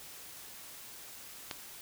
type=click; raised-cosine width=0.2 ms; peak=-19 dBFS; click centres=1.512 s; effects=white hiss -49 dBFS RMS until 1.81 s